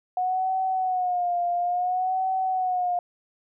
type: tone with vibrato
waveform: sine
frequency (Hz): 728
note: F#5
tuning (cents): -28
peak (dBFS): -22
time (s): 0.17-2.99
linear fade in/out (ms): 2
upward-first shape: sine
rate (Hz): 0.58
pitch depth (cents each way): 68
effects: none